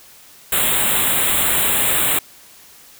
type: band-stop noise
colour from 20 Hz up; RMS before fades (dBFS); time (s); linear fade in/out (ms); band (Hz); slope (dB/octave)
white; -17; 0.52-2.19; 5; 3900 to 7400; 96
effects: white hiss -45 dBFS RMS until 2.99 s